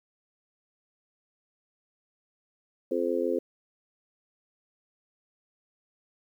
harmonic tone, 86.7 Hz, F2, 12 cents flat, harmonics 3 / 4 / 5 / 6, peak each -33 / -30 / -30 / -30 dBFS, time 2.91-3.39 s, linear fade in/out 5 ms, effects 10-bit

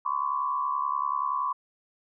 sine tone cluster, 1005 / 1075 / 1146 Hz, B5 / C6 / D6, +30 / +47 / -43 cents, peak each -30 dBFS, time 0.05-1.53 s, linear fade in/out 10 ms, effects none

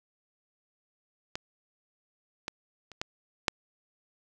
clicks, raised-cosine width 0.2 ms, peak -16 / -16 / -29 / -14 / -6 dBFS, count 5, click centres 1.355 / 2.481 / 2.917 / 3.015 / 3.482 s, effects none

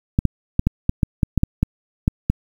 clicks, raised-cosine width 5 ms, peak -3 dBFS, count 12, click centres 0.189 / 0.253 / 0.594 / 0.67 / 0.894 / 1.032 / 1.232 / 1.377 / 1.434 / 1.63 / 2.079 / 2.3 s, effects 7-bit

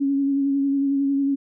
sine tone with vibrato, 277.2 Hz, C#4, in tune, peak -18 dBFS, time 0-1.36 s, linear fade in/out 20 ms, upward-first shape sine, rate 11 Hz, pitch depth 23 cents each way, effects none

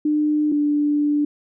sine tone pair in turn, 300.7 / 294 Hz, D4 / D4, +41 / +2 cents, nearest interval unison, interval 39 cents, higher first, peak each -16 dBFS, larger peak neither, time 0.05-0.52 / 0.52-1.25 s, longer second, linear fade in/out 5 ms, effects none

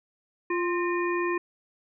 harmonic tone with a mistuned harmonic, 349.2 Hz, F4, in tune, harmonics 1 / 3 / 5 / 7, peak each -26 / -31 / -34 / -36 dBFS, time 0.5-1.38 s, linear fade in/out 5 ms, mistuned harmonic 5, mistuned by +72 cents, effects none

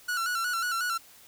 45% pulse tone with vibrato, 1408 Hz, F6, 14 cents sharp, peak -27 dBFS, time 0.08-0.98 s, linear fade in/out 10 ms, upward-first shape square, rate 5.5 Hz, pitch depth 67 cents each way, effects white hiss -54 dBFS RMS until 1.27 s

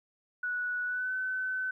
sine tone with pitch glide, 1472 to 1516.9 Hz, F#6 to F#6, -9 to +43 cents, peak -30 dBFS, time 0.43-1.71 s, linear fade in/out 5 ms, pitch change +52 cents, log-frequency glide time 0.85-1.13 s, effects 12-bit

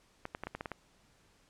clicks, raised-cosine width 0.5 ms, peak -23 dBFS, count 8, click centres 0.254 / 0.349 / 0.436 / 0.47 / 0.55 / 0.609 / 0.658 / 0.717 s, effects pink hiss -67 dBFS RMS until 1.49 s + low-pass 9000 Hz 12 dB/octave

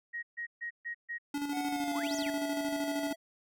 sine tone bursts, 1884 Hz, A#6, 18 cents sharp, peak -35 dBFS, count 5, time 0.13-1.185 s, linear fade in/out 20 ms, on 99 ms, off 140 ms
square tone with tremolo, 287.1 Hz, D4, 39 cents flat, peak -32 dBFS, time 1.34-3.13 s, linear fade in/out 5 ms, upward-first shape square, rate 13 Hz, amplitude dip 45%
square tone with pitch glide, 740 to 655.5 Hz, F#5 to E5, 0 to -10 cents, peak -37 dBFS, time 1.51-3.16 s, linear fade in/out 50 ms, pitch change -210 cents, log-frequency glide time 1.69-2.14 s
sine exponential two-way sweep, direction up then down, 730 to 7080 to 1572 Hz, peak -39 dBFS, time 1.93-2.3 s, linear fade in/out 10 ms, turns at 2.16 s
effects none

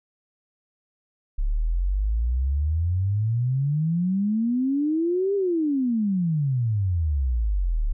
sine exponential two-way sweep, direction up then down, 34.02 to 406.3 to 34.02 Hz, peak -20 dBFS, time 1.38-7.93 s, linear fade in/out 10 ms, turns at 5.35 s, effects none

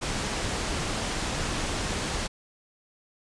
pink low-pass noise, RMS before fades -30 dBFS, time 0.01-2.28 s, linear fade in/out 20 ms, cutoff 8800 Hz, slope 24 dB/octave, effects resampled to 24000 Hz

